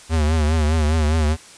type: tone with vibrato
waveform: square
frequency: 77.78 Hz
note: D#2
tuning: in tune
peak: -16 dBFS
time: 0.09-1.37 s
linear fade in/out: 50 ms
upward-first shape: triangle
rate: 4.9 Hz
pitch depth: 95 cents each way
effects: white hiss -43 dBFS RMS until 1.57 s + resampled to 22050 Hz